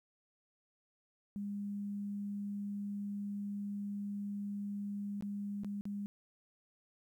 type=tone with dropouts; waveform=sine; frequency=202.8 Hz; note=G#3; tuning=41 cents flat; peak=-37 dBFS; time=1.36-6.06 s; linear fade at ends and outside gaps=0 ms; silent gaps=5.209-5.224 / 5.635-5.646 / 5.81-5.854 s; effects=12-bit